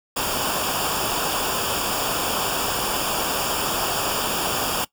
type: noise with comb filter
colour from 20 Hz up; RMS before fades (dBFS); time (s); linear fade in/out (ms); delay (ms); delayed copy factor
pink; -24; 0.16-4.85; 10; 0.49; -0.8
effects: noise-tail reverb RT60 0.1 s tail -20 dB re dry